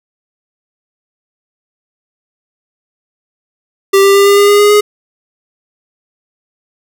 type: tone with pitch steps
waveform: square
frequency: 392 / 395.4 / 398.9 / 402.3 / 405.8 / 409.4 / 412.9 / 416.5 Hz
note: G4 / G4 / G4 / G4 / G#4 / G#4 / G#4 / G#4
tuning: 0 / +15 / +30 / +45 / -40 / -25 / -10 / +5 cents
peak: -5 dBFS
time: 3.93-4.81 s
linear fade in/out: 10 ms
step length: 110 ms
effects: none